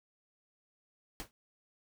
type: noise with exponential decay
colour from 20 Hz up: pink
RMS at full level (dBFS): -38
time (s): 1.2-1.31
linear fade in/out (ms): 0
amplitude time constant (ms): 23
effects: none